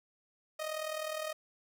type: tone with amplitude modulation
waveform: sawtooth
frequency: 622.3 Hz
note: D#5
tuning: in tune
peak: -29 dBFS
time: 0.59-1.33 s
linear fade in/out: 10 ms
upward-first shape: sine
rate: 39.8 Hz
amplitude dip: 65%
effects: none